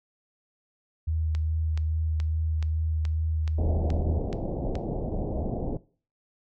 sine tone with vibrato, 78.9 Hz, D#2, 25 cents sharp, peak -24 dBFS, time 1.07-4.19 s, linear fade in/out 10 ms, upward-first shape sine, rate 2.4 Hz, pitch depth 18 cents each way
click train, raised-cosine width 0.2 ms, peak -22 dBFS, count 9, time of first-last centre 1.35-4.754 s, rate 2.35 Hz
pink low-pass noise, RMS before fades -30 dBFS, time 3.58-5.77 s, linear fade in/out 2 ms, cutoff 730 Hz, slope 48 dB/octave
effects noise-tail reverb RT60 0.4 s tail -19 dB re dry

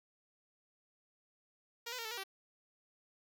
5% pulse tone with pitch steps, 469.4 / 503 / 461.1 / 438.8 / 476.1 / 386.7 Hz, A#4 / B4 / A#4 / A4 / A#4 / G4, +12 / +32 / -19 / -5 / +37 / -24 cents, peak -29 dBFS, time 1.86-2.238 s, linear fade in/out 10 ms, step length 63 ms, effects none

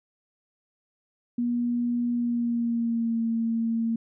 sine tone with pitch glide, 240.2 to 228.2 Hz, B3 to A#3, -48 to -37 cents, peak -23 dBFS, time 1.38-3.96 s, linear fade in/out 5 ms, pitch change -89 cents, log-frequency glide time 2.12-3.22 s, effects none

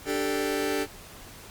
sawtooth chord, D suspended fourth, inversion none, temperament just, 293.7 / 391.6 / 440.5 Hz, D4 / G4 / A4, 0 / -2 / +2 cents, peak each -26 dBFS, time 0.05-0.87 s, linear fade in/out 50 ms, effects pink hiss -46 dBFS RMS until 1.5 s + Opus 48 kbps

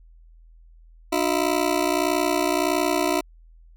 20% pulse ring-modulated tone, 329.6 Hz, E4, in tune, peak -12 dBFS, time 1.12-3.21 s, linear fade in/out 10 ms, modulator 30.8 Hz, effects added 41 Hz sine -47 dBFS peak until 3.76 s

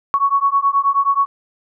sine beating tone pair, 1108.7 / 1118.1 Hz, C#6 / C#6, 0 / +15 cents, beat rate 9.4 Hz, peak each -16 dBFS, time 0.14-1.26 s, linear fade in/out 0 ms, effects none

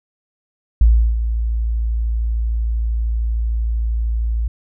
sine tone with ADSR envelope, 56.5 Hz, A1, 47 cents sharp, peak -6 dBFS, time 0.81-4.48 s, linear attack 3 ms, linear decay 340 ms, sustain -10 dB, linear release 5 ms, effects none

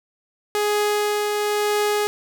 sawtooth tone with tremolo, 416.8 Hz, G#4, 6 cents sharp, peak -14 dBFS, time 0.55-2.07 s, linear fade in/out 0 ms, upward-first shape triangle, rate 0.99 Hz, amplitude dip 30%, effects none

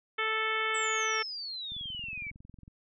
harmonic tone, 439.6 Hz, A4, 2 cents flat, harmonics 1 / 2 / 3 / 4 / 5 / 6 / 7 / 8, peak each -37 / -42 / -33 / -35 / -33 / -42 / -39 / -43 dBFS, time 0.18-1.23 s, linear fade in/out 10 ms
sine exponential sweep, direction down, 7902 to 2226 Hz, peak -36 dBFS, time 0.74-2.31 s, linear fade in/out 10 ms
click train, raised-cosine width 5 ms, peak -38 dBFS, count 22, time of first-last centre 1.72-2.679 s, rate 21.9 Hz
effects none

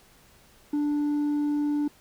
triangle tone with hard clipping, 293.7 Hz, D4, in tune, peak -22 dBFS, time 0.73-1.88 s, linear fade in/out 5 ms, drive 1 dB, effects pink hiss -57 dBFS RMS until 2 s

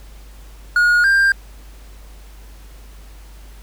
triangle tone pair in turn, 1440 / 1590.8 Hz, F#6 / G6, -47 / +25 cents, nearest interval major second, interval 172 cents, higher second, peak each -9 dBFS, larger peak neither, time 0.76-1.04 / 1.04-1.32 s, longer neither, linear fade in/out 2 ms, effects added 50 Hz sine -37 dBFS peak until 3.62 s + pink hiss -48 dBFS RMS until 3.62 s

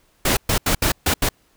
pink noise bursts at uneven times, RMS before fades -18 dBFS, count 6, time 0.25-0.37 / 0.49-0.58 / 0.66-0.75 / 0.82-0.92 / 1.06-1.14 / 1.22-1.29 s, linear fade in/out 5 ms, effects pink hiss -60 dBFS RMS until 1.56 s

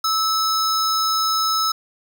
square tone pair together, 1300 / 5200 Hz, E6 / E8, -24 / -24 cents, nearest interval 2 octaves, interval 2400 cents, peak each -20 / -23 dBFS, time 0.04-1.72 s, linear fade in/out 5 ms, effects none

